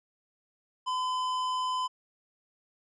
sine tone with tanh clipping, 1015 Hz, B5, 47 cents sharp, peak -30 dBFS, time 0.86-1.88 s, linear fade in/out 20 ms, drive 14 dB, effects resampled to 22050 Hz

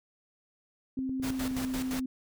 sine tone with pitch glide, 262.3 to 258.8 Hz, C4 to C4, +4 to -19 cents, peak -30 dBFS, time 0.97-2.06 s, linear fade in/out 5 ms, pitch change -23 cents, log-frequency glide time 1.36-1.44 s
click train, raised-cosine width 3 ms, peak -29 dBFS, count 7, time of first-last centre 0.99-1.616 s, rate 9.58 Hz
pink noise with tremolo, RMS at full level -37 dBFS, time 1.22-2.01 s, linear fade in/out 20 ms, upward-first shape square, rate 5.8 Hz, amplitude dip 70%
effects none

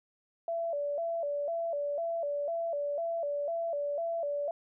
sine tone with vibrato, 622.3 Hz, D#5, in tune, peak -30 dBFS, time 0.48-4.51 s, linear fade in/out 2 ms, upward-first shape square, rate 2 Hz, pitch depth 130 cents each way, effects none

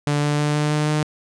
sawtooth tone with pitch steps, 146.2 / 147.3 / 148.41 / 149.53 / 150.66 / 151.79 Hz, D3 / D3 / D3 / D3 / D3 / D#3, -7 / +6 / +19 / +32 / +45 / -43 cents, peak -14 dBFS, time 0.07-1.03 s, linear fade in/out 0 ms, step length 160 ms, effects resampled to 22050 Hz

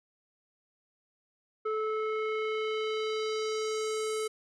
square tone with low-pass filter sweep, 434.5 Hz, A4, 22 cents flat, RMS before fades -32 dBFS, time 1.65-4.28 s, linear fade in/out 10 ms, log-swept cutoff 1300 to 10000 Hz, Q 1.9, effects none

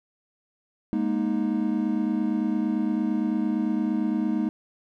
triangle chord, Ab suspended second, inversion none, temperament equal with one note detuned, 207.7 / 236.5 / 311.1 Hz, Ab3 / Bb3 / Eb4, 0 / +25 / 0 cents, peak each -25 dBFS, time 0.93-4.49 s, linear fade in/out 0 ms, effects none

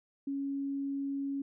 sine tone, 277.2 Hz, C#4, in tune, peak -32 dBFS, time 0.27-1.42 s, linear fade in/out 5 ms, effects none

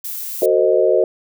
violet noise, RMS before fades -27 dBFS, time 0.04-0.46 s, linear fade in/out 5 ms
sine chord, F# diminished seventh, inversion none, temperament equal with one note detuned, 370 / 449.5 / 523.3 / 622.3 Hz, F#4 / A4 / C5 / Eb5, 0 / +37 / 0 / 0 cents, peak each -17 dBFS, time 0.42-1.04 s, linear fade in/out 2 ms
effects none

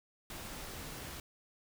pink noise, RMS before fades -45 dBFS, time 0.3-1.2 s, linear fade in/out 2 ms, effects none

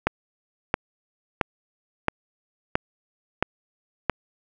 click train, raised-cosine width 0.5 ms, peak -4 dBFS, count 7, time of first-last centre 0.07-4.097 s, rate 1.49 Hz, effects none

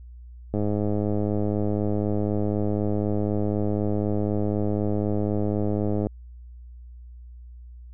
click train, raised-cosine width 2 ms, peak -13 dBFS, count 576, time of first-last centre 0.54-6.069 s, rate 104 Hz, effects added 60 Hz sine -40 dBFS peak until 7.93 s

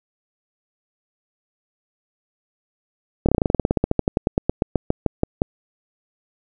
slowing click train, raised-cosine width 2 ms, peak -3 dBFS, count 27, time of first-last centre 3.26-5.419 s, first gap 27 ms, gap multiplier 1.08, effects none

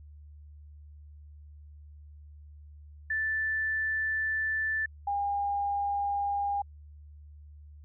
sine tone pair in turn, 1760 / 807.9 Hz, A6 / G#5, 0 / -48 cents, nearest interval octave + minor second, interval 1348 cents, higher first, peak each -27 dBFS, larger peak neither, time 3.1-4.86 / 5.07-6.62 s, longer first, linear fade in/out 5 ms, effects added 74 Hz sine -47 dBFS peak until 7.84 s

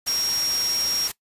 sine tone in noise, 5588 Hz, F8, in tune, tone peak -22 dBFS, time 0.07-1.08 s, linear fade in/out 10 ms, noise white, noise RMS -30 dBFS, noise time 0.06-1.12 s, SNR +5 dB, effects noise-tail reverb RT60 0.1 s tail -20 dB re dry + resampled to 32000 Hz

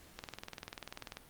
click train, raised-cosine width 0.2 ms, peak -25 dBFS, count 21, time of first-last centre 0.19-1.17 s, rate 20.4 Hz, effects pink hiss -59 dBFS RMS until 1.29 s + Opus 48 kbps

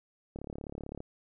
click train, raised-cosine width 2 ms, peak -27 dBFS, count 24, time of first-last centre 0.36-1.004 s, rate 35.7 Hz, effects none

